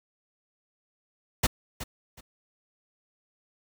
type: noise with echo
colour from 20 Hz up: pink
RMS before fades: -22 dBFS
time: 1.43-1.47 s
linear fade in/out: 10 ms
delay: 370 ms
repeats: 2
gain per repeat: -13 dB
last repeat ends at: 2.21 s
effects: none